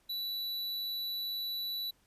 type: tone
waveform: square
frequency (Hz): 3951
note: B7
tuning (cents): 0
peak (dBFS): -35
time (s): 0.09-1.91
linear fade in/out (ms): 10
effects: pink hiss -70 dBFS RMS until 2.06 s + resampled to 32000 Hz